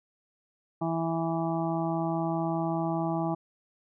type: harmonic tone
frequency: 164.81 Hz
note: E3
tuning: in tune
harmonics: 1 / 2 / 4 / 5 / 6 / 7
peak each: -31 / -31 / -34 / -34 / -41 / -40 dBFS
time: 0.81-3.35 s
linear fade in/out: 10 ms
effects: none